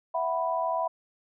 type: chord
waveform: sine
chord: E suspended second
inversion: none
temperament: equal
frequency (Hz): 659.3 / 740 / 987.8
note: E5 / F#5 / B5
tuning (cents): 0 / 0 / 0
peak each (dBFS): -29 / -32 / -29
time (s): 0.14-0.88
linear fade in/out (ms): 10
effects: none